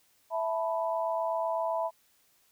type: chord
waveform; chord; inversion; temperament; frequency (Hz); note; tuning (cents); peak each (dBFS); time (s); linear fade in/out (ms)
sine; E suspended fourth; none; equal; 659.3 / 880 / 987.8; E5 / A5 / B5; 0 / 0 / 0; -30 / -35 / -33; 0.3-1.91; 50
effects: white hiss -67 dBFS RMS until 2.51 s